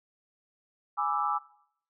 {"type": "chord", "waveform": "sine", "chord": "E dominant seventh", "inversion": "first", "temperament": "equal", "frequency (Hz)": [830.6, 987.8, 1174.7, 1318.5], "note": ["G#5", "B5", "D6", "E6"], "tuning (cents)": [0, 0, 0, 0], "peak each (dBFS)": [-31, -36, -30, -32], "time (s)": [0.97, 1.39], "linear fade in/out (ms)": 20, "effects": ["noise-tail reverb RT60 0.7 s tail -21 dB re dry"]}